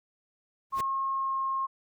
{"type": "noise with exponential growth", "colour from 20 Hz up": "pink", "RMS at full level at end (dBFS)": -34, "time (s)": [0.7, 0.81], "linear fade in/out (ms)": 5, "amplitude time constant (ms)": 23}
{"type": "tone with pitch glide", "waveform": "sine", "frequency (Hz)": [1079, 1072.8], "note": ["C#6", "C6"], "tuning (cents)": [-47, 43], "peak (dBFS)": -27, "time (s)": [0.72, 1.67], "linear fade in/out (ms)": 20, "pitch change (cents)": -10, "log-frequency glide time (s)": [1.12, 1.38]}
{"effects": []}